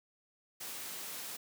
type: noise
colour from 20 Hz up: white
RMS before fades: -43 dBFS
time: 0.6-1.37 s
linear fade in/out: 10 ms
effects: high-pass 150 Hz 12 dB/octave